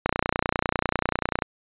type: click train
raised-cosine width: 0.5 ms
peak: -6 dBFS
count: 42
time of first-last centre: 0.06-1.422 s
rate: 30.1 Hz
effects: resampled to 8000 Hz